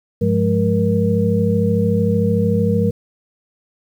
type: tone cluster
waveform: sine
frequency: 101.7 / 176.8 / 210.1 / 472.1 Hz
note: G#2 / F3 / G#3 / A#4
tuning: -36 / +22 / +20 / +22 cents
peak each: -19 dBFS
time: 0.21-2.91 s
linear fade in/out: 10 ms
effects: 8-bit